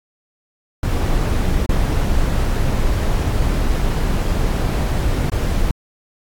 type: noise with dropouts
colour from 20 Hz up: brown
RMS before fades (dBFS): -17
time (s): 0.83-5.71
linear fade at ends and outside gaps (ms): 2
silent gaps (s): 1.661-1.692 / 5.299-5.318
effects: AAC 64 kbps